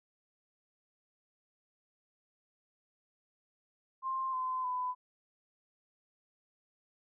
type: tone with pitch steps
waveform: sine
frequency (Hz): 1054 / 1027.5 / 1001.8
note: C6 / C6 / B5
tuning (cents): +12 / -32 / +24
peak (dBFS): -32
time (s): 4.02-4.95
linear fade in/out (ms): 50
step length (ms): 310
effects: none